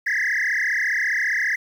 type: tone with frequency modulation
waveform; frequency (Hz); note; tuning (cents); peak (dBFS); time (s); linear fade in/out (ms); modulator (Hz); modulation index
sine; 1858; A#6; -6; -17; 0.06-1.56; 10; 34.9; 6.2
effects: tanh soft clip ceiling -18 dBFS + 8-bit